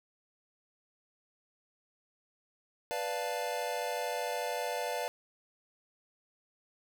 square chord, B half-diminished seventh, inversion none, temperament equal, 493.9 / 587.3 / 698.5 / 880 Hz, B4 / D5 / F5 / A5, 0 / 0 / 0 / 0 cents, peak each -39 / -39 / -39 / -40 dBFS, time 2.91-5.08 s, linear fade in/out 0 ms, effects none

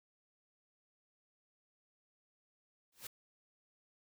white noise with exponential growth, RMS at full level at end -41 dBFS, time 2.92-3.07 s, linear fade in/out 5 ms, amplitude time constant 32 ms, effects none

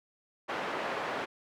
pink band-pass noise, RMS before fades -35 dBFS, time 0.48-1.26 s, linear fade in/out 20 ms, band 440 to 1900 Hz, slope 12 dB/octave, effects none

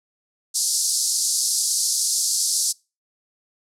pink band-pass noise, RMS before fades -22 dBFS, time 0.54-2.73 s, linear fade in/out 20 ms, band 4600 to 11000 Hz, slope 48 dB/octave, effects noise-tail reverb RT60 0.3 s tail -26 dB re dry

